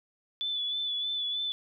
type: tone with vibrato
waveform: sine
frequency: 3471 Hz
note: A7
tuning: 24 cents flat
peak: -29 dBFS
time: 0.41-1.52 s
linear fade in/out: 0 ms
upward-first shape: sine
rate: 3.2 Hz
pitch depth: 31 cents each way
effects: none